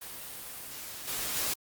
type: noise with level steps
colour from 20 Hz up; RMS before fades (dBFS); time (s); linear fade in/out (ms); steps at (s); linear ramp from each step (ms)
white; -42 / -34 / -31; 0.01-1.54; 10; 1.07 / 1.34; 20
effects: Opus 32 kbps